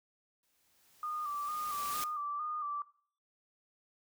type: noise with exponential growth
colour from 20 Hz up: white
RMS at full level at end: -38 dBFS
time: 0.43-2.04 s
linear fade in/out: 2 ms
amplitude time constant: 350 ms
type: tone with vibrato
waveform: sine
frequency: 1194 Hz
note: D6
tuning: 28 cents sharp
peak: -35 dBFS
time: 1.03-2.82 s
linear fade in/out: 2 ms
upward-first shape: square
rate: 2.2 Hz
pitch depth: 42 cents each way
effects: noise-tail reverb RT60 0.5 s tail -18 dB re dry

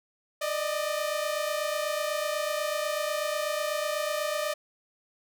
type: tone pair together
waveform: sawtooth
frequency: 594.2 / 622.3 Hz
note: D5 / D#5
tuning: +20 / 0 cents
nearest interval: minor second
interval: 80 cents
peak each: -26 / -28 dBFS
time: 0.41-4.54 s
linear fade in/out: 10 ms
effects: none

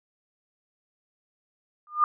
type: tone with exponential growth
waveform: sine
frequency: 1210 Hz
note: D#6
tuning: 49 cents flat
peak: -13 dBFS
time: 1.87-2.04 s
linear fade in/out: 1 ms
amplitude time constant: 36 ms
effects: none

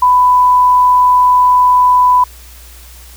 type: tone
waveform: sine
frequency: 996 Hz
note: B5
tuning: 14 cents sharp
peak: -5 dBFS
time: 0.02-2.24 s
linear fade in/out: 5 ms
effects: added 60 Hz sine -35 dBFS peak until 3.16 s + white hiss -39 dBFS RMS until 3.16 s

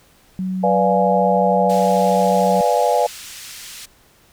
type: tone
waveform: sine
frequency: 186.5 Hz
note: F#3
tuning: 14 cents sharp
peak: -20 dBFS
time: 0.39-2.61 s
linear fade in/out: 0 ms
type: chord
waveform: sine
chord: B diminished seventh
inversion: none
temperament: equal with one note detuned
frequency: 493.9 / 587.3 / 698.5 / 835.4 Hz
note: B4 / D5 / F5 / Ab5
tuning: 0 / 0 / 0 / +10 cents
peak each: -19 dBFS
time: 0.63-3.07 s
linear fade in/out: 10 ms
type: band-pass noise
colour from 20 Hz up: white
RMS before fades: -36 dBFS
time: 1.69-3.86 s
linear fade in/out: 10 ms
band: 1800 to 8300 Hz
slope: 12 dB/octave
effects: pink hiss -53 dBFS RMS until 4.32 s

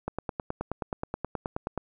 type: click train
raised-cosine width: 1 ms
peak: -16 dBFS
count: 17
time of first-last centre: 0.08-1.777 s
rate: 9.43 Hz
effects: none

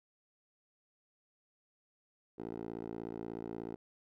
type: tone with band-pass filter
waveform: 10% pulse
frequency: 56.6 Hz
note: A1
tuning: 50 cents sharp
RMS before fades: -43 dBFS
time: 2.38-3.76 s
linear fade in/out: 10 ms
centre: 420 Hz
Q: 2
effects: none

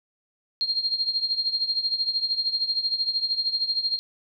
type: tone with tremolo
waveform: sine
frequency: 4218 Hz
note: C8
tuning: 13 cents sharp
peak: -19 dBFS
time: 0.61-3.99 s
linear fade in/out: 0 ms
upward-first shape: triangle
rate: 13 Hz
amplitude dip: 85%
effects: none

